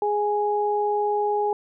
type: tone pair together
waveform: sine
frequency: 415.3 / 830.6 Hz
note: G#4 / G#5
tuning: 0 / 0 cents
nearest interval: octave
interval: 1200 cents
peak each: -23 dBFS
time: 0.02-1.53 s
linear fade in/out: 2 ms
effects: none